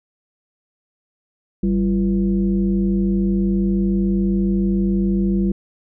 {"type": "tone with frequency modulation", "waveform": "sine", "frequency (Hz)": 193.4, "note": "G3", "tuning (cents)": -23, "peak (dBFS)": -15, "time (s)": [1.63, 5.52], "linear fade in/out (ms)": 5, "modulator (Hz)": 147, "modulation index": 0.79, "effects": []}